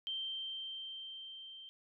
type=tone with level ramp; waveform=sine; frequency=3136 Hz; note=G7; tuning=in tune; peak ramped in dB=-36 to -49 dBFS; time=0.07-1.69 s; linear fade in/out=0 ms; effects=none